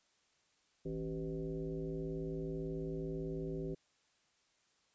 sine tone with frequency modulation, 273.4 Hz, C#4, 24 cents flat, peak -37 dBFS, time 0.85-3.75 s, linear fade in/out 10 ms, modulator 113 Hz, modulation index 1.7, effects white hiss -74 dBFS RMS until 4.94 s + resampled to 16000 Hz

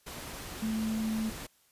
sine tone in noise, 220 Hz, A3, in tune, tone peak -29 dBFS, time 0.62-1.3 s, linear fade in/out 10 ms, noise pink, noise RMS -42 dBFS, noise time 0.06-1.47 s, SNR +10 dB, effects white hiss -67 dBFS RMS until 1.71 s + resampled to 32000 Hz

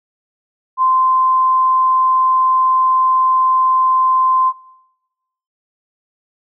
sine tone, 1038 Hz, C6, 14 cents flat, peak -10 dBFS, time 0.77-4.53 s, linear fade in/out 50 ms, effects noise-tail reverb RT60 1.0 s tail -22 dB re dry

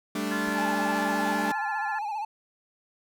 sawtooth chord, G suspended second, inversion none, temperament equal, 196 / 220 / 293.7 Hz, G3 / A3 / D4, 0 / 0 / 0 cents, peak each -29 / -28 / -27 dBFS, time 0.15-1.52 s, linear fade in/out 5 ms
harmonic tone, 346.2 Hz, F4, 15 cents flat, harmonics 3 / 4 / 5, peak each -39 / -37 / -32 dBFS, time 0.31-1.99 s, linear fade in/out 5 ms
clicks, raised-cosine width 2 ms, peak -32 dBFS, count 2, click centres 0.476 / 0.488 s
triangle tone with vibrato, 846 Hz, G#5, 32 cents sharp, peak -27 dBFS, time 0.55-2.25 s, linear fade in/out 5 ms, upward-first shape sine, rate 15 Hz, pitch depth 82 cents each way
effects none

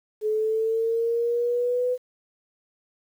sine linear sweep, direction up, 426.7 to 502 Hz, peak -21 dBFS, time 0.21-1.98 s, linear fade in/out 50 ms, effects 9-bit

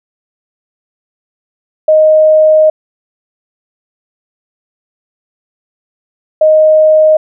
sine tone bursts at uneven times, 622.3 Hz, D#5, in tune, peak -3 dBFS, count 2, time 1.88-2.7 / 6.41-7.17 s, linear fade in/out 5 ms, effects none

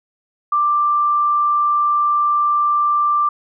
sine tone, 1180 Hz, D6, 8 cents sharp, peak -13 dBFS, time 0.52-3.29 s, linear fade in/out 5 ms, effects none

